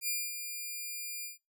5% pulse tone with ADSR envelope, 2400 Hz, D7, 37 cents sharp, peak -20 dBFS, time 0.01-1.38 s, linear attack 67 ms, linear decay 240 ms, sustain -8 dB, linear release 140 ms, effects noise-tail reverb RT60 0.2 s tail -21 dB re dry

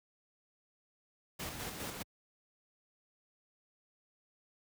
pink noise with tremolo, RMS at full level -40 dBFS, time 1.39-2.03 s, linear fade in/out 10 ms, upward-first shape square, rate 4.9 Hz, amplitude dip 40%, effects high-pass 60 Hz 12 dB/octave

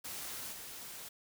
white noise with level steps, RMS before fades -43 / -47 dBFS, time 0.04-1.09 s, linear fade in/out 10 ms, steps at 0.52 s, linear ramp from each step 10 ms, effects none

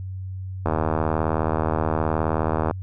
click train, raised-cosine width 1 ms, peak -8 dBFS, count 163, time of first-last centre 0.66-2.711 s, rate 79 Hz, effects added 94 Hz sine -29 dBFS peak until 2.82 s

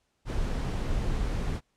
brown noise, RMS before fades -29 dBFS, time 0.25-1.61 s, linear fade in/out 50 ms, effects pink hiss -74 dBFS RMS until 1.76 s + low-pass 9000 Hz 12 dB/octave

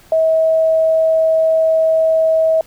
sine tone, 643 Hz, E5, 43 cents flat, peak -10 dBFS, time 0.12-2.61 s, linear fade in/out 2 ms, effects pink hiss -47 dBFS RMS until 2.66 s

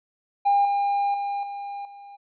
triangle tone with level steps, 805 Hz, G5, 46 cents sharp, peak -13 / -18 / -23 / -29 / -39 dBFS, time 0.45-2.17 s, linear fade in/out 20 ms, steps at 0.65 / 1.14 / 1.43 / 1.85 s, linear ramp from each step 2 ms, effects tanh soft clip ceiling -13 dBFS + resampled to 11025 Hz

